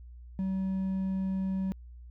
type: tone with hard clipping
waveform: triangle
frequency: 190.4 Hz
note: F#3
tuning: 50 cents sharp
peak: -29 dBFS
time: 0.39-1.72 s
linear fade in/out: 0 ms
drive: 5 dB
effects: added 60 Hz sine -45 dBFS peak until 2.1 s